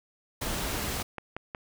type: noise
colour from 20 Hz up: pink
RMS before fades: -32 dBFS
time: 0.41-1.03 s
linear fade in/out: 10 ms
type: click train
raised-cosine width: 0.5 ms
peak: -20 dBFS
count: 4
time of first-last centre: 1-1.548 s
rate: 5.47 Hz
effects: none